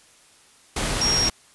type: tone in noise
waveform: sine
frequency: 5588 Hz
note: F8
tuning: in tune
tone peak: -19 dBFS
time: 1.01-1.29 s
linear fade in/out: 5 ms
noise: pink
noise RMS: -25 dBFS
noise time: 0.76-1.3 s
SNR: +3 dB
effects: white hiss -54 dBFS RMS until 1.54 s + resampled to 24000 Hz